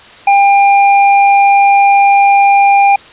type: tone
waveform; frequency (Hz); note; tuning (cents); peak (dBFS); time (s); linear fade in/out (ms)
square; 799; G5; +33; -5; 0.27-2.96; 5
effects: white hiss -36 dBFS RMS until 3.12 s + resampled to 8000 Hz